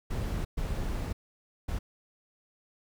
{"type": "noise bursts at uneven times", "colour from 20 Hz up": "brown", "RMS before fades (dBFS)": -32, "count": 3, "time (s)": [[0.1, 0.45], [0.57, 1.13], [1.68, 1.79]], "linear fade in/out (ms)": 10, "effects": []}